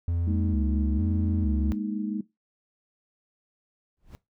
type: tone with vibrato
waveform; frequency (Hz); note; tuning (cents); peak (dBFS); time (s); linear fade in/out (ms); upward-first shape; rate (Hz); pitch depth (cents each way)
triangle; 77.7; D#2; -2; -22; 0.08-1.72; 0; square; 1.1; 160
type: chord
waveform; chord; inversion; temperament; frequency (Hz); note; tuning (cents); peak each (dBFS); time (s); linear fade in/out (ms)
sine; Ab suspended second; none; just; 207.7 / 233.6 / 311.5; Ab3 / Bb3 / Eb4; 0 / +4 / +2; -29 / -34 / -34; 0.27-2.21; 5
type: noise with exponential growth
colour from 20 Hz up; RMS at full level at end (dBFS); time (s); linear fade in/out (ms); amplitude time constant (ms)
brown; -38; 3.97-4.15; 0; 37
effects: noise-tail reverb RT60 0.2 s tail -19 dB re dry